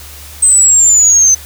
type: linear sweep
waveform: sine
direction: down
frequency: 8270 to 6120 Hz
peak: -4 dBFS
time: 0.42-1.35 s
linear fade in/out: 10 ms
effects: added 74 Hz sine -33 dBFS peak until 1.45 s + white hiss -33 dBFS RMS until 1.45 s